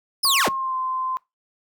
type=linear sweep; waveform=sawtooth; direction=down; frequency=5300 to 46.25 Hz; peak=-14 dBFS; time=0.23-0.49 s; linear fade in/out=10 ms
type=tone with pitch glide; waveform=sine; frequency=1095 to 1036.5 Hz; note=C#6 to C6; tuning=-22 to -17 cents; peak=-23 dBFS; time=0.25-1.17 s; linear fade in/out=0 ms; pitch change=-95 cents; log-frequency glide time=0.38-0.76 s
effects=noise-tail reverb RT60 0.2 s tail -22 dB re dry

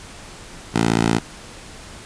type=tone with high-pass filter; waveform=10% pulse; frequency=56.4 Hz; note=A1; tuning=44 cents sharp; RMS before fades=-18 dBFS; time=0.74-1.19 s; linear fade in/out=10 ms; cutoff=150 Hz; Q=0.77; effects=pink hiss -39 dBFS RMS until 2.05 s + resampled to 22050 Hz

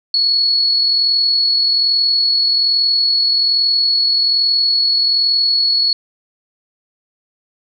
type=tone with amplitude modulation; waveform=sine; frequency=4376 Hz; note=C#8; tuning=23 cents flat; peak=-10 dBFS; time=0.14-5.93 s; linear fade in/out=2 ms; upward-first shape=sine; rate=41.2 Hz; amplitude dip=30%; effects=none

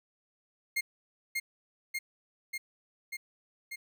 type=tone with echo; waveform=40% pulse; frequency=2129 Hz; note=C7; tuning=30 cents sharp; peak=-27 dBFS; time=0.76-0.81 s; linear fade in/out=10 ms; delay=590 ms; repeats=5; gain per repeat=-2 dB; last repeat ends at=3.76 s; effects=none

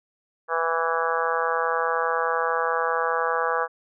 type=harmonic tone; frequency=164.81 Hz; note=E3; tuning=in tune; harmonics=3 / 4 / 5 / 6 / 7 / 8 / 9 / 10; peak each=-27 / -32 / -30 / -31 / -27 / -32 / -31 / -32 dBFS; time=0.48-3.68 s; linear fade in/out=50 ms; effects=none

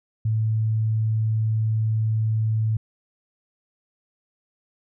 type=tone; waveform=sine; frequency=110 Hz; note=A2; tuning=in tune; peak=-19 dBFS; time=0.25-2.77 s; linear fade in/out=5 ms; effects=none

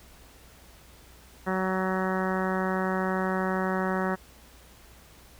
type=harmonic tone; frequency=187.5 Hz; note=F#3; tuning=23 cents sharp; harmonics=1 / 2 / 3 / 4 / 5 / 6 / 7 / 8 / 9 / 10; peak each=-29 / -32 / -34 / -35 / -36 / -37 / -37 / -38 / -39 / -39 dBFS; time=1.46-4.16 s; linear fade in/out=20 ms; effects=added 60 Hz sine -54 dBFS peak until 5.39 s + pink hiss -54 dBFS RMS until 5.39 s

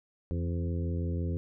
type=harmonic tone with a mistuned harmonic; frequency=86 Hz; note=F2; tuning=26 cents flat; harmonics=1 / 2 / 3 / 4 / 5 / 6; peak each=-30 / -36 / -40 / -42 / -44 / -46 dBFS; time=0.31-1.37 s; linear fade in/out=0 ms; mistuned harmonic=2; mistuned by=-46 cents; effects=none

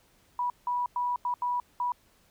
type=tone bursts at uneven times; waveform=sine; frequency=978 Hz; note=B5; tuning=17 cents flat; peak=-26 dBFS; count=6; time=0.39-0.5 / 0.67-0.86 / 0.96-1.16 / 1.25-1.34 / 1.42-1.6 / 1.8-1.92 s; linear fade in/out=2 ms; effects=pink hiss -64 dBFS RMS until 2.3 s

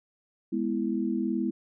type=chord; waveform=sine; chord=E major; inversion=first; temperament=equal; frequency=207.7 / 246.9 / 329.6 Hz; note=G#3 / B3 / E4; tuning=0 / 0 / 0 cents; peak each=-30 dBFS; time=0.52-1.51 s; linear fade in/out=10 ms; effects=none

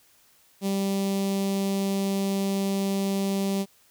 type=tone with notch filter; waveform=sawtooth; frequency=196 Hz; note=G3; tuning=in tune; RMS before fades=-26 dBFS; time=0.61-3.66 s; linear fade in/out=50 ms; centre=1500 Hz; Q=0.62; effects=white hiss -60 dBFS RMS until 3.9 s

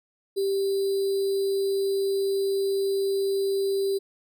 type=tone with sample-and-hold; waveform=sine; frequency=392 Hz; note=G4; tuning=in tune; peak=-22 dBFS; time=0.36-3.99 s; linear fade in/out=20 ms; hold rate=4410 Hz; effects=none

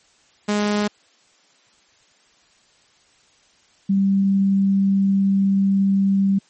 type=tone pair in turn; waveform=sawtooth / sine; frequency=207.7 / 195.7 Hz; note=G#3 / G3; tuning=0 / -3 cents; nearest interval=minor second; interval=103 cents; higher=first; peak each=-14 dBFS; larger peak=neither; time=0.48-0.88 / 3.89-6.39 s; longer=second; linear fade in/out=10 ms; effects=white hiss -57 dBFS RMS until 6.49 s + MP3 32 kbps

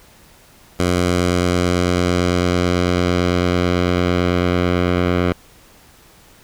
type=tone with low-pass filter sweep; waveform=10% pulse; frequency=89 Hz; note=F2; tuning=33 cents sharp; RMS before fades=-17 dBFS; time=0.79-5.33 s; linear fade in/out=10 ms; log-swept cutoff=10000 to 2700 Hz; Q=0.84; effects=pink hiss -48 dBFS RMS until 6.43 s

